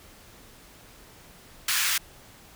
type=high-pass noise; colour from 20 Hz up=pink; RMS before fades=-25 dBFS; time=1.68-1.98 s; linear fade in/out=5 ms; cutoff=1400 Hz; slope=24 dB/octave; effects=pink hiss -51 dBFS RMS until 2.55 s